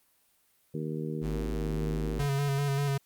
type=harmonic tone; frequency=77.78 Hz; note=D#2; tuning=in tune; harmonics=2 / 3 / 4 / 5 / 6; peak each=-34 / -38 / -40 / -39 / -41 dBFS; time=0.74-2.19 s; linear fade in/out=5 ms
type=tone; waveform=square; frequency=51.4 Hz; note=G#1; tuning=17 cents flat; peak=-33 dBFS; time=1.21-2.27 s; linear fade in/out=50 ms
type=tone with vibrato; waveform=square; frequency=140.4 Hz; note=C#3; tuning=22 cents sharp; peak=-27 dBFS; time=2.19-2.98 s; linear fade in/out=10 ms; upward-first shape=square; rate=5.1 Hz; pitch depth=27 cents each way
effects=white hiss -68 dBFS RMS until 3.05 s + Opus 32 kbps